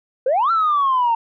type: exponential two-way sweep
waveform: sine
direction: up then down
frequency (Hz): 488.1 to 1367 to 905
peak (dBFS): -13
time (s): 0.26-1.15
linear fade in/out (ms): 5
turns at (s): 0.51
effects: tanh soft clip ceiling -11 dBFS